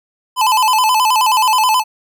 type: tone with vibrato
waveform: square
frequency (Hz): 938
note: A#5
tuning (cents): +11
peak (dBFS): -11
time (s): 0.36-1.84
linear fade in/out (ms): 50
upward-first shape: square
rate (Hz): 9.4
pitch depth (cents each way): 130
effects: none